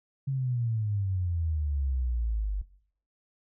sine exponential sweep, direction down, 138.59 to 48 Hz, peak -26 dBFS, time 0.27-2.62 s, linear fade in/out 10 ms, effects noise-tail reverb RT60 0.6 s tail -19 dB re dry

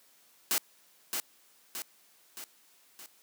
white noise with echo, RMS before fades -28 dBFS, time 0.51-0.58 s, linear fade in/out 0 ms, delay 620 ms, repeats 4, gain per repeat -5 dB, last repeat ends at 3.06 s, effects white hiss -63 dBFS RMS until 3.22 s + high-pass 200 Hz 12 dB/octave

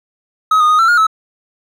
triangle tone with pitch steps, 1272 / 1229 / 1244 / 1341 / 1425 / 1300 Hz, D#6 / D#6 / D#6 / E6 / F6 / E6, +38 / -22 / -1 / +29 / +34 / -24 cents, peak -6 dBFS, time 0.51-1.068 s, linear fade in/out 5 ms, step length 93 ms, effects none

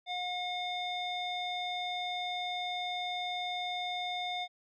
square tone with low-pass filter, 720 Hz, F#5, 47 cents flat, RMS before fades -36 dBFS, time 0.06-4.48 s, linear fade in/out 50 ms, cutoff 3300 Hz, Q 9.6, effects none

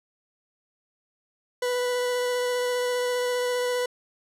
40% pulse tone with vibrato, 493.9 Hz, B4, in tune, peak -23 dBFS, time 1.62-3.86 s, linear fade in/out 5 ms, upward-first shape square, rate 15 Hz, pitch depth 8 cents each way, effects low-pass 12000 Hz 12 dB/octave

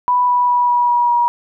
sine tone with pitch steps, 987.8 / 981.5 / 975.3 / 969.1 / 963 / 956.9 Hz, B5 / B5 / B5 / B5 / B5 / A#5, 0 / -11 / -22 / -33 / -44 / +45 cents, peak -11 dBFS, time 0.08-1.28 s, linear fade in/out 0 ms, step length 200 ms, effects none

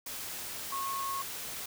sine tone in noise, 1092 Hz, C#6, 26 cents flat, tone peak -33 dBFS, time 0.72-1.22 s, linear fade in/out 5 ms, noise white, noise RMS -40 dBFS, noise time 0.06-1.66 s, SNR +4 dB, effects none

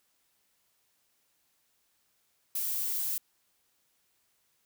violet noise, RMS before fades -32 dBFS, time 2.55-3.18 s, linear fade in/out 5 ms, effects white hiss -73 dBFS RMS until 4.65 s

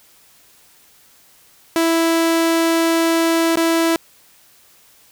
sawtooth tone with dropouts, 330 Hz, E4, 2 cents sharp, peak -10 dBFS, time 1.76-3.96 s, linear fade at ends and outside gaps 1 ms, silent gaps 3.557-3.571 s, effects white hiss -51 dBFS RMS until 5.11 s

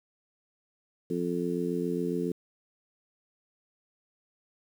harmonic tone, 87.31 Hz, F2, in tune, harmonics 2 / 3 / 4 / 5, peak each -33 / -33 / -33 / -33 dBFS, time 1.1-2.32 s, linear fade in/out 5 ms, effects 9-bit

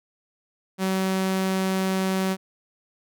sawtooth tone, 189.6 Hz, F#3, 43 cents sharp, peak -18 dBFS, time 0.78-2.37 s, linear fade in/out 50 ms, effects none

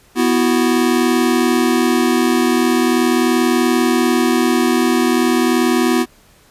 square chord, B suspended fourth, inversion none, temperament equal, 246.9 / 329.6 / 370 Hz, B3 / E4 / F#4, 0 / 0 / 0 cents, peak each -16 / -18 / -19 dBFS, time 0.15-6.06 s, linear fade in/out 50 ms, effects pink hiss -50 dBFS RMS until 6.5 s + resampled to 32000 Hz

